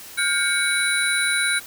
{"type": "tone cluster", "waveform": "sine", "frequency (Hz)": [1426, 1583, 2234, 3936, 9700], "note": ["F6", "G6", "C#7", "B7", "D#9"], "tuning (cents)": [36, 17, 13, -7, -45], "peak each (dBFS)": -25, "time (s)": [0.17, 1.6], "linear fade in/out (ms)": 20, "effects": ["white hiss -40 dBFS RMS until 1.66 s"]}